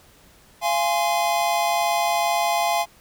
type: chord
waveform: square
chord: F minor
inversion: none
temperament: equal with one note detuned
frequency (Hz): 688.4 / 830.6 / 1046.5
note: F5 / Ab5 / C6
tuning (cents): -25 / 0 / 0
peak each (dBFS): -23 / -24 / -28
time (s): 0.61-2.86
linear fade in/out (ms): 50
effects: pink hiss -53 dBFS RMS until 3 s